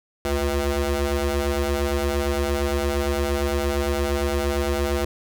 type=ring-modulated tone; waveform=20% pulse; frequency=142.9 Hz; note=D3; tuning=47 cents flat; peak=-13 dBFS; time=0.25-5.05 s; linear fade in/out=2 ms; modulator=210 Hz; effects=none